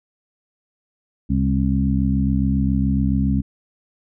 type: harmonic tone with a mistuned harmonic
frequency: 67.2 Hz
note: C2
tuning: 47 cents sharp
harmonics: 1 / 2 / 3 / 4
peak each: -21 / -23 / -20 / -23 dBFS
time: 1.29-3.42 s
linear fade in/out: 20 ms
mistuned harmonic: 1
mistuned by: +70 cents
effects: none